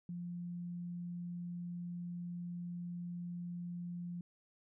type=tone; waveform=sine; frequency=174.61 Hz; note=F3; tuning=in tune; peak=-40 dBFS; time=0.09-4.21 s; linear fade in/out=2 ms; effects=none